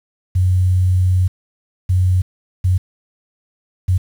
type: tone bursts at uneven times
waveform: sine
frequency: 91.8 Hz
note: F#2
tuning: 13 cents flat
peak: -11 dBFS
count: 4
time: 0.35-1.28 / 1.89-2.22 / 2.64-2.78 / 3.88-3.98 s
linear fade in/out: 10 ms
effects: 7-bit